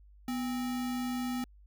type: tone with sample-and-hold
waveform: sine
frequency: 247.3 Hz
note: B3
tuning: 3 cents sharp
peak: -31 dBFS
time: 0.28-1.44 s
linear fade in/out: 2 ms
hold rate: 1050 Hz
effects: added 50 Hz sine -54 dBFS peak until 1.66 s